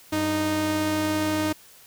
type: tone pair together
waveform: sawtooth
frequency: 97.3 / 309.1 Hz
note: G2 / D#4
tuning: -12 / -11 cents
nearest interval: octave + minor sixth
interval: 2001 cents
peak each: -28 / -19 dBFS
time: 0.12-1.53 s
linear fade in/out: 10 ms
effects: white hiss -51 dBFS RMS until 1.86 s